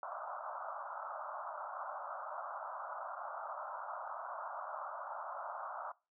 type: band-pass noise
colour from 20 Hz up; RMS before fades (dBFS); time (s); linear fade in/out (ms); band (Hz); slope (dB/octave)
white; -44; 0.03-5.92; 2; 580 to 1400; 96
effects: noise-tail reverb RT60 0.3 s tail -23 dB re dry